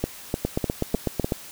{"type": "two click trains", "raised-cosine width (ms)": 2, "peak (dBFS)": [-9, -9], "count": [5, 8], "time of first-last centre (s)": [[0.04, 1.245], [0.45, 1.322]], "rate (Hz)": [3.32, 8.03], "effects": ["white hiss -42 dBFS RMS until 1.51 s"]}